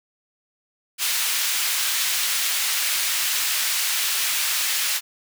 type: high-pass noise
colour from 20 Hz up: pink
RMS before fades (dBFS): -23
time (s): 0.98-5.01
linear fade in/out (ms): 50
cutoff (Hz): 2200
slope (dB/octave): 12
effects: none